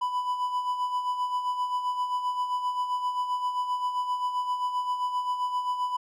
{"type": "tone with tremolo", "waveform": "triangle", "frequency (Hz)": 994, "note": "B5", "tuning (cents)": 11, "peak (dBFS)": -22, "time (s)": [0.01, 5.97], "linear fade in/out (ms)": 10, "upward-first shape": "sine", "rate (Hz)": 7.6, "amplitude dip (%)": 55, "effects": []}